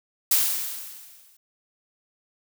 blue noise with exponential decay, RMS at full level -18 dBFS, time 0.31-1.37 s, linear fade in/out 5 ms, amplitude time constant 230 ms, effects none

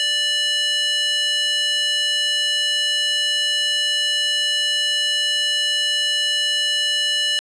square tone with high-pass filter, 587.3 Hz, D5, in tune, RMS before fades -20 dBFS, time 0-7.39 s, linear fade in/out 0 ms, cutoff 2600 Hz, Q 3.6, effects resampled to 22050 Hz

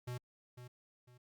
square tone with echo, 123.5 Hz, B2, in tune, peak -40 dBFS, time 0.07-0.18 s, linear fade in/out 10 ms, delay 500 ms, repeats 2, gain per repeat -10 dB, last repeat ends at 1.18 s, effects Opus 48 kbps

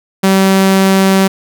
sawtooth tone, 192.3 Hz, G3, 33 cents flat, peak -3 dBFS, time 0.23-1.28 s, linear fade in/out 10 ms, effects none

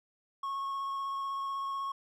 triangle tone with vibrato, 1096 Hz, C#6, 20 cents flat, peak -31 dBFS, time 0.43-1.92 s, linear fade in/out 5 ms, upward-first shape square, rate 16 Hz, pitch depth 9 cents each way, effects none

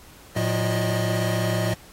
square tone cluster, 111.6 / 179.2 / 361.4 / 593 / 629 Hz, A2 / F3 / F#4 / D5 / D#5, +25 / +45 / -41 / +17 / +19 cents, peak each -25 / -29 / -34 / -33 / -29 dBFS, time 0.36-1.74 s, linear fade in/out 5 ms, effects pink hiss -49 dBFS RMS until 1.92 s + AAC 48 kbps

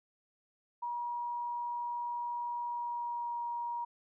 sine tone with pitch glide, 957 to 949.3 Hz, A#5 to A#5, +45 to +31 cents, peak -34 dBFS, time 0.82-3.85 s, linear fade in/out 10 ms, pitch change -14 cents, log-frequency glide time 2.62-3.43 s, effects none

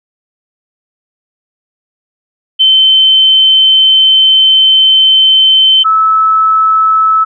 sine tone pair in turn, 3082 / 1302.6 Hz, G7 / E6, -30 / -21 cents, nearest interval octave + minor third, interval 1491 cents, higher first, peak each -3 / -5 dBFS, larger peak first, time 2.59-5.84 / 5.84-7.25 s, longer first, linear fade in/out 20 ms, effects none

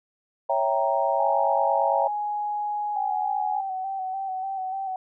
sine chord, C# diminished seventh, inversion none, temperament equal, 554.4 / 659.3 / 784 / 932.3 Hz, C#5 / E5 / G5 / Bb5, 0 / 0 / 0 / 0 cents, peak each -26 dBFS, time 0.49-2.08 s, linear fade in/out 10 ms
sine tone, 833 Hz, G#5, 5 cents sharp, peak -25 dBFS, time 1.19-3.61 s, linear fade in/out 10 ms
sine tone with vibrato, 764 Hz, G5, 45 cents flat, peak -27 dBFS, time 2.96-4.96 s, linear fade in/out 2 ms, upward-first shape square, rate 3.4 Hz, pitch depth 29 cents each way
effects none

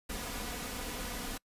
pink noise with comb filter, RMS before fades -39 dBFS, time 0.09-1.38 s, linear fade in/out 10 ms, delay 4.1 ms, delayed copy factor +0.55, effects noise-tail reverb RT60 0.1 s tail -26 dB re dry + resampled to 32000 Hz

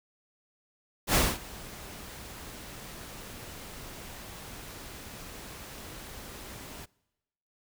pink noise with ADSR envelope, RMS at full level -22 dBFS, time 1.07-6.86 s, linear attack 75 ms, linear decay 230 ms, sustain -22 dB, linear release 19 ms, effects noise-tail reverb RT60 1.0 s tail -25 dB re dry

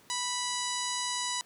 harmonic tone with a mistuned harmonic, 985 Hz, B5, 5 cents flat, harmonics 1 / 2 / 3 / 4 / 5 / 6 / 7 / 8 / 9 / 10, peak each -36 / -40 / -41 / -37 / -40 / -41 / -40 / -42 / -44 / -44 dBFS, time 0.1-1.41 s, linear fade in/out 0 ms, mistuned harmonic 7, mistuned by -37 cents, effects pink hiss -59 dBFS RMS until 1.45 s + high-pass 150 Hz 12 dB/octave

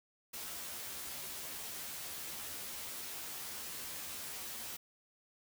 white noise with comb filter, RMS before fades -44 dBFS, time 0.33-4.77 s, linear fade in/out 10 ms, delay 13 ms, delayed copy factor +0.75, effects none

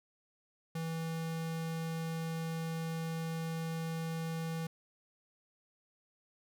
square tone, 163.3 Hz, E3, 16 cents flat, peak -36 dBFS, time 0.75-4.67 s, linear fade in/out 5 ms, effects none

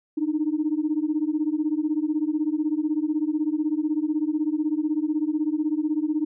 sine beating tone pair, 298.4 / 314.4 Hz, D4 / D#4, +28 / +18 cents, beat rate 16 Hz, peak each -24 dBFS, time 0.17-6.25 s, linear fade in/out 10 ms, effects tanh soft clip ceiling -14 dBFS

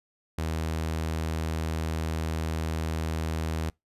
sawtooth tone, 80 Hz, D#2, 49 cents sharp, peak -24 dBFS, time 0.38-3.7 s, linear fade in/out 5 ms, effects noise-tail reverb RT60 0.2 s tail -26 dB re dry + resampled to 32000 Hz

